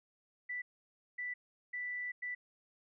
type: tone bursts at uneven times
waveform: sine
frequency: 1975.5 Hz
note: B6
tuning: in tune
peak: -37 dBFS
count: 4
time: 0.49-0.62 / 1.18-1.34 / 1.73-2.12 / 2.22-2.35 s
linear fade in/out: 10 ms
effects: none